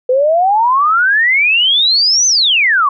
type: exponential two-way sweep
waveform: sine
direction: up then down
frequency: 493.9 to 6250 to 1080 Hz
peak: -8 dBFS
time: 0.09-2.89 s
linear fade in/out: 5 ms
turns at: 2.27 s
effects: none